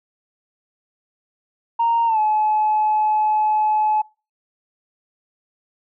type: tone with pitch glide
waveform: sine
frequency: 928 to 855.9 Hz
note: A#5 to A5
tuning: -8 to -48 cents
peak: -14 dBFS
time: 1.79-4.02 s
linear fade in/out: 10 ms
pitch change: -140 cents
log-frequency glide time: 2.06-2.19 s
effects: noise-tail reverb RT60 0.3 s tail -25 dB re dry + tanh soft clip ceiling -11 dBFS